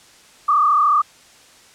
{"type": "tone with frequency modulation", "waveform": "sine", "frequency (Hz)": 1189, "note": "D6", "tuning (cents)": 21, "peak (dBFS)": -12, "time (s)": [0.48, 1.02], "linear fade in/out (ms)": 10, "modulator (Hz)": 33.8, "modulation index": 1.6, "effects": ["white hiss -48 dBFS RMS until 1.74 s", "low-pass 8000 Hz 12 dB/octave"]}